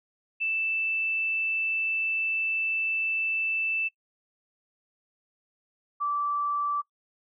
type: tone pair in turn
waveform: sine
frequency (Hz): 2647 / 1163.2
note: E7 / D6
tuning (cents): +7 / -17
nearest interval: octave + major second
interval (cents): 1424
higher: first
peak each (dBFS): -25 / -25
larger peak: neither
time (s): 0.4-3.89 / 6-6.82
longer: first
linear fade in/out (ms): 20
effects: noise-tail reverb RT60 0.1 s tail -22 dB re dry